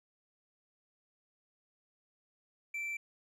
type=tone; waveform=triangle; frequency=2337 Hz; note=D7; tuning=9 cents flat; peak=-34 dBFS; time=2.74-2.97 s; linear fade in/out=5 ms; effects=resampled to 32000 Hz